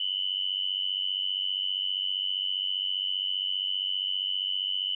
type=tone with amplitude modulation; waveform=sine; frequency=2991 Hz; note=F#7; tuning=18 cents sharp; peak=-23 dBFS; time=0-4.95 s; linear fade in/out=5 ms; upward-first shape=sine; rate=95.1 Hz; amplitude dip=90%; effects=none